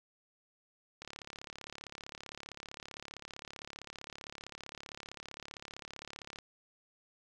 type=click train; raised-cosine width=0.2 ms; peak=-27 dBFS; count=191; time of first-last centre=1.02-6.387 s; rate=35.4 Hz; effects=none